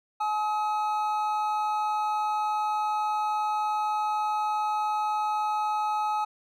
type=tone pair together; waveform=triangle; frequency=849.6 / 1273 Hz; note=G#5 / D#6; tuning=+39 / +39 cents; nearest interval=perfect fifth; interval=700 cents; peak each=-24 / -29 dBFS; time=0.2-6.25 s; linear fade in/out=10 ms; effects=none